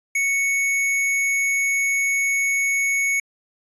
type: tone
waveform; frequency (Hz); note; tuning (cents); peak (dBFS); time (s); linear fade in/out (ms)
square; 2217; C#7; 0; -19; 0.15-3.2; 5
effects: resampled to 24000 Hz